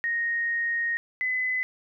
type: tone pair in turn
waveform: sine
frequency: 1864.7 / 2017 Hz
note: A#6 / B6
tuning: 0 / +36 cents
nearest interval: minor second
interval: 136 cents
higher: second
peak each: -24 dBFS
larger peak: neither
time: 0.04-0.97 / 1.21-1.63 s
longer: first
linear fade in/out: 0 ms
effects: none